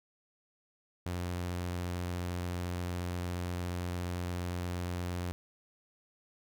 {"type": "tone", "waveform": "sawtooth", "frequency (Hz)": 88.6, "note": "F2", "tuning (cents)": 25, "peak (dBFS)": -30, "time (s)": [1.06, 5.32], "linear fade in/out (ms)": 0, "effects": []}